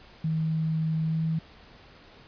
sine tone with pitch glide, 159.1 to 160.95 Hz, D#3 to E3, +39 to -41 cents, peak -24 dBFS, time 0.24-1.39 s, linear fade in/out 5 ms, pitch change +20 cents, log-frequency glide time 1.03-1.22 s, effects pink hiss -52 dBFS RMS until 2.27 s + resampled to 11025 Hz

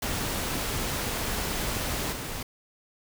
pink noise with level steps, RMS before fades -30 / -35 dBFS, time 0.02-2.43 s, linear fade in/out 5 ms, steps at 2.12 s, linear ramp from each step 10 ms, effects none

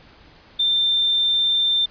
sine tone, 3581 Hz, A7, 30 cents sharp, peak -16 dBFS, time 0.59-1.86 s, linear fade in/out 10 ms, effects pink hiss -49 dBFS RMS until 1.9 s + resampled to 11025 Hz

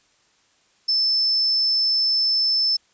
sine tone, 5274 Hz, E8, in tune, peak -17 dBFS, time 0.88-2.77 s, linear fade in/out 10 ms, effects white hiss -61 dBFS RMS until 2.93 s + resampled to 16000 Hz

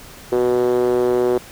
5% pulse tone with band-pass filter, 123.3 Hz, B2, 2 cents flat, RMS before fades -17 dBFS, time 0.32-1.38 s, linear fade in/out 5 ms, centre 400 Hz, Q 5.3, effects pink hiss -40 dBFS RMS until 1.51 s

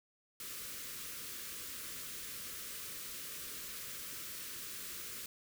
white band-stop noise, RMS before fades -45 dBFS, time 0.4-5.26 s, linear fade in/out 2 ms, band 560 to 1100 Hz, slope 48 dB/octave, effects none

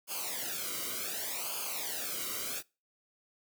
white noise with flanger, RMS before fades -37 dBFS, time 0.07-2.63 s, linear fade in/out 50 ms, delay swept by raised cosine 0.52 to 1.18 ms, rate 0.67 Hz, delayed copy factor -0.9, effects noise-tail reverb RT60 0.3 s tail -24 dB re dry

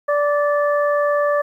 harmonic tone, 583 Hz, D5, 13 cents flat, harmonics 1 / 2 / 3, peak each -16 / -22 / -26 dBFS, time 0.08-1.42 s, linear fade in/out 10 ms, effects 9-bit

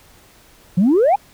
sine exponential sweep, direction up, 166.4 to 856 Hz, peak -9 dBFS, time 0.77-1.16 s, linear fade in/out 10 ms, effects tanh soft clip ceiling -8 dBFS + pink hiss -49 dBFS RMS until 1.33 s

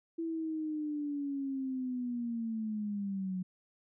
sine linear sweep, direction down, 332.1 to 182 Hz, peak -33 dBFS, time 0.18-3.43 s, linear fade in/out 10 ms, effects none

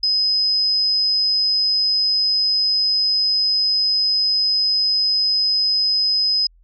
sine tone, 5050 Hz, D#8, 25 cents sharp, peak -15 dBFS, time 0.03-6.47 s, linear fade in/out 5 ms, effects added 42 Hz sine -49 dBFS peak until 6.63 s

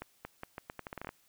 accelerating click train, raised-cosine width 0.5 ms, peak -25 dBFS, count 13, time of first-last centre 0.02-1.091 s, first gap 230 ms, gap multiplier 0.8, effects white hiss -68 dBFS RMS until 1.28 s

